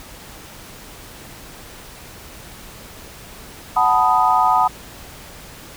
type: chord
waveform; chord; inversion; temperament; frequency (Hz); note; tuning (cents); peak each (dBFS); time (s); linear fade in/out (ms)
sine; B dominant seventh; second; equal; 740 / 880 / 987.8 / 1244.5; F#5 / A5 / B5 / D#6; 0 / 0 / 0 / 0; -18; 3.76-4.68; 10
effects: pink hiss -39 dBFS RMS until 5.76 s